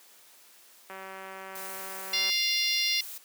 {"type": "click train", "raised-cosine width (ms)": 0.5, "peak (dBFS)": -27, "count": 268, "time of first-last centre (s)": [0.9, 2.298], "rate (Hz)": 191}
{"type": "noise", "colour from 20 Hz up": "blue", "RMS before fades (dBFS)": -41, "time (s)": [1.55, 3.18], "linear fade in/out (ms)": 5}
{"type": "harmonic tone", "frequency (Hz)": 698.5, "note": "F5", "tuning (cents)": 0, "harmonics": [3, 4, 5, 6, 7, 8], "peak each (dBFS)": [-32, -32, -32, -32, -32, -32], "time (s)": [2.13, 3.01], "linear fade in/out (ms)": 5}
{"effects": ["white hiss -56 dBFS RMS until 3.24 s", "high-pass 300 Hz 12 dB/octave"]}